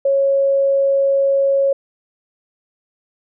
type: tone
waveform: sine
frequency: 550 Hz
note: C#5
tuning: 14 cents flat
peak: -12 dBFS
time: 0.05-1.73 s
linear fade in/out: 5 ms
effects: none